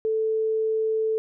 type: tone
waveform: sine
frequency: 440 Hz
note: A4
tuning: in tune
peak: -21 dBFS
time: 0.05-1.18 s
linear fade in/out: 0 ms
effects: none